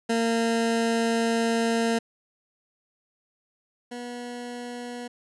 20% pulse tone pair in turn, 229.5 / 242.7 Hz, A#3 / B3, -27 / -30 cents, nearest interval minor second, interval 97 cents, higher second, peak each -17 / -29 dBFS, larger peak first, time 0.09-1.99 / 3.91-5.08 s, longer first, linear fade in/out 10 ms, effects resampled to 24000 Hz

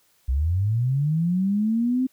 sine linear sweep, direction up, 60.3 to 262.8 Hz, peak -19 dBFS, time 0.28-2.07 s, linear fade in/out 10 ms, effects white hiss -63 dBFS RMS until 2.12 s

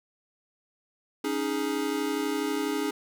square chord, C# suspended second, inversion none, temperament equal with one note detuned, 278.9 / 311.1 / 415.3 Hz, C#4 / D#4 / G#4, +11 / 0 / 0 cents, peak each -32 dBFS, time 1.24-2.91 s, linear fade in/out 5 ms, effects none

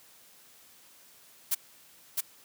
blue noise with echo, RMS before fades -27 dBFS, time 1.51-1.55 s, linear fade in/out 10 ms, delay 660 ms, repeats 1, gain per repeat -2 dB, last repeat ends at 2.21 s, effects white hiss -57 dBFS RMS until 2.44 s + high-pass 100 Hz 12 dB/octave

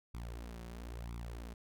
sawtooth tone with flanger, 58.27 Hz, A#1, in tune, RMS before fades -45 dBFS, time 0.14-1.54 s, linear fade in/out 5 ms, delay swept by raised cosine 0.84 to 5.44 ms, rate 1 Hz, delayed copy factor +0.8, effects none

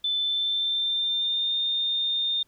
sine tone with pitch glide, 3520 to 3634 Hz, A7 to A#7, 0 to -45 cents, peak -23 dBFS, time 0.04-2.43 s, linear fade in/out 5 ms, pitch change +55 cents, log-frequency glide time 0.17-1.56 s, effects pink hiss -67 dBFS RMS until 2.47 s

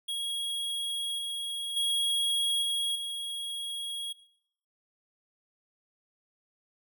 square tone with level steps, 3305 Hz, G#7, 9 cents flat, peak -31 / -33 / -26 / -28 / -34 dBFS, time 0.08-4.13 s, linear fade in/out 10 ms, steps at 1.18 / 1.76 / 2.62 / 2.95 s, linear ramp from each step 10 ms, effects noise-tail reverb RT60 0.7 s tail -18 dB re dry

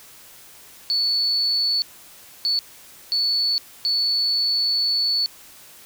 sine tone bursts at uneven times, 4445 Hz, C#8, 4 cents sharp, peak -18 dBFS, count 4, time 0.9-1.82 / 2.45-2.59 / 3.12-3.58 / 3.85-5.26 s, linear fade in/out 0 ms, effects white hiss -46 dBFS RMS until 5.85 s

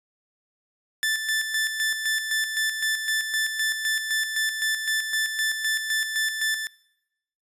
sawtooth tone with tremolo, 1760 Hz, A6, in tune, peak -18 dBFS, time 1.03-6.67 s, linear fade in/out 0 ms, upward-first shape square, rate 3.9 Hz, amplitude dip 50%, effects noise-tail reverb RT60 0.9 s tail -24 dB re dry + resampled to 32000 Hz

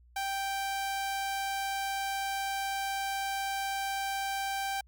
sawtooth tone, 784 Hz, G5, in tune, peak -27 dBFS, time 0.16-4.81 s, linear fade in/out 5 ms, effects added 60 Hz sine -56 dBFS peak until 4.87 s + MP3 96 kbps

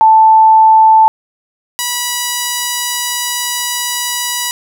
sine / 5% pulse tone pair in turn, 880 / 975.5 Hz, A5 / B5, 0 / -22 cents, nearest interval major second, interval 178 cents, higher second, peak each -3 dBFS, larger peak neither, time 0.01-1.08 / 1.79-4.51 s, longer second, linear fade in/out 0 ms, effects none

